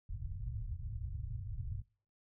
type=low-pass noise; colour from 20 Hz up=white; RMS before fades=-41 dBFS; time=0.09-1.82 s; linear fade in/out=5 ms; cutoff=120 Hz; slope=48 dB/octave; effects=noise-tail reverb RT60 0.4 s tail -23 dB re dry